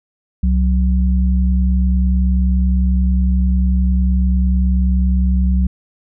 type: tone pair together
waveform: sine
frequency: 65.41 / 185 Hz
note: C2 / F#3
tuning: 0 / 0 cents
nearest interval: octave + tritone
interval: 1800 cents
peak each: -12 / -18 dBFS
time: 0.43-5.67 s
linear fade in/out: 5 ms
effects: none